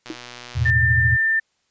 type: click train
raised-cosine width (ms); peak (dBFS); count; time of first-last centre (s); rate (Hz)
0.2; -19; 79; 0.06-0.699; 122
type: tone with exponential decay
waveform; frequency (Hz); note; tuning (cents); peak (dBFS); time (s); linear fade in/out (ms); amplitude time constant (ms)
sine; 320; D#4; +49; -23; 0.1-0.18; 2; 16
type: chord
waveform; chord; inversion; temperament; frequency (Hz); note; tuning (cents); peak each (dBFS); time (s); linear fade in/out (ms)
sine; E suspended fourth; none; just; 82.41 / 109.88 / 123.61; E2 / A2 / B2; 0 / -2 / +2; -22; 0.55-1.17; 20
type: tone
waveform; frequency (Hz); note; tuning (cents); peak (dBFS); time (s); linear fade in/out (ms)
sine; 1790; A6; +29; -16; 0.65-1.4; 10
effects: white hiss -68 dBFS RMS until 1.7 s + resampled to 16000 Hz